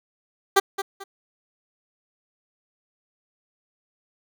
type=tone with echo; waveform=15% pulse; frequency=392 Hz; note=G4; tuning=in tune; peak=-7 dBFS; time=0.56-0.6 s; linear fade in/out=10 ms; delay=220 ms; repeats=2; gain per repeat=-11 dB; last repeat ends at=1.04 s; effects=none